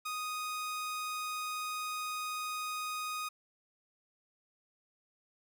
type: tone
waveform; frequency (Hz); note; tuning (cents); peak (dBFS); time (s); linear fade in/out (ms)
sawtooth; 1244.5; D#6; 0; -32; 0.05-3.29; 10
effects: none